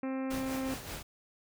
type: harmonic tone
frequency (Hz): 264.3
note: C4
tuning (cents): +18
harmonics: 1 / 2 / 3 / 4 / 5 / 6 / 7 / 8 / 9 / 10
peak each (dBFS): -33 / -40 / -47 / -49 / -51 / -55 / -54 / -56 / -54 / -59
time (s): 0.03-0.74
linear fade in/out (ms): 2
type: noise with tremolo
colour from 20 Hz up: pink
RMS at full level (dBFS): -40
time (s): 0.3-1.03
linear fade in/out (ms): 10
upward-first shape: sine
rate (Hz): 5.2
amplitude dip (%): 50
effects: none